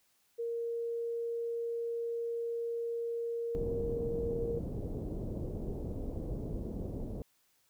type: tone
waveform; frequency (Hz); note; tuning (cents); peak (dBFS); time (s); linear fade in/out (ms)
sine; 466.2; A#4; 0; -33; 0.38-4.6; 20
type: low-pass noise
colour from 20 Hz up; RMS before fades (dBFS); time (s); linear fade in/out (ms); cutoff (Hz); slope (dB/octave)
pink; -38; 3.55-7.22; 0; 510; 24
effects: white hiss -72 dBFS RMS until 7.69 s